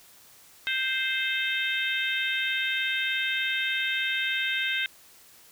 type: harmonic tone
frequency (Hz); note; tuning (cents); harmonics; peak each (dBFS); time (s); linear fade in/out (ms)
523.3; C5; 0; 3 / 4 / 5 / 6 / 7; -30 / -31 / -32 / -33 / -33; 0.67-4.86; 0
effects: white hiss -54 dBFS RMS until 5.51 s